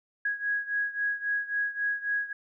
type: beating tone pair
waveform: sine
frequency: 1656 / 1659.7 Hz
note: G#6 / G#6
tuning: -5 / -2 cents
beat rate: 3.7 Hz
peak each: -29 / -32 dBFS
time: 0.25-2.33 s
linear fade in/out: 5 ms
effects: none